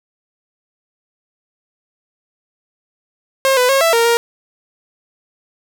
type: tone with pitch steps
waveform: sawtooth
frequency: 536 / 499.1 / 543 / 662 / 463.7 / 468.6 Hz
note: C5 / B4 / C#5 / E5 / A#4 / A#4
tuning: +42 / +18 / -36 / +7 / -9 / +9 cents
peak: -7 dBFS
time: 3.45-4.17 s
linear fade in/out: 0 ms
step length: 120 ms
effects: none